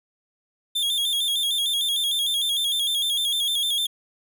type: tone with vibrato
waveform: 45% pulse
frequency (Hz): 3430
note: A7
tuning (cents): -45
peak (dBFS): -21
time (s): 0.75-3.87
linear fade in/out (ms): 10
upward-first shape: square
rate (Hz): 6.6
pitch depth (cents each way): 65
effects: none